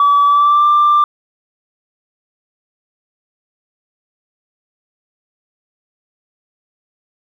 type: tone with pitch glide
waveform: sine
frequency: 1147 to 1184 Hz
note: D6 to D6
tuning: -41 to +14 cents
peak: -6 dBFS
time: 0-1.04 s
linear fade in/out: 2 ms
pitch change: +55 cents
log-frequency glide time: 0.25-0.66 s
effects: tanh soft clip ceiling -5 dBFS + 8-bit